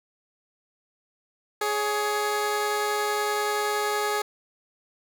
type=tone pair together; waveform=15% pulse; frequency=418.1 / 561 Hz; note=G#4 / C#5; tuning=+12 / +21 cents; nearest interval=perfect fourth; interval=509 cents; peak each=-18 / -28 dBFS; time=1.61-4.22 s; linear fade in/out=5 ms; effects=none